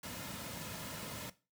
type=noise with comb filter; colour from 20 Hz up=pink; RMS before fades=-44 dBFS; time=0.03-1.3 s; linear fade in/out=5 ms; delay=2.6 ms; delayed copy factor=-0.5; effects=noise-tail reverb RT60 0.3 s tail -17 dB re dry + high-pass 80 Hz 12 dB/octave